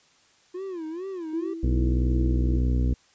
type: tone with vibrato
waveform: triangle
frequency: 349.2 Hz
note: F4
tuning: in tune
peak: -29 dBFS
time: 0.54-1.54 s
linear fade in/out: 10 ms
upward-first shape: sine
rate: 2.3 Hz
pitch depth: 190 cents each way
type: tone with tremolo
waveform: sine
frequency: 329.6 Hz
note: E4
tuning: in tune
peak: -28 dBFS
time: 1.33-2.58 s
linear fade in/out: 5 ms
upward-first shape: sine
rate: 2.5 Hz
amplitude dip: 50%
type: harmonic tone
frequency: 61.74 Hz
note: B1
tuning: in tune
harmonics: 1 / 2 / 3 / 4 / 5 / 6 / 7 / 8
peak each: -21 / -28 / -39 / -31 / -36 / -45 / -42 / -45 dBFS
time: 1.63-2.94 s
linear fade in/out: 5 ms
effects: white hiss -60 dBFS RMS until 3.14 s + resampled to 16000 Hz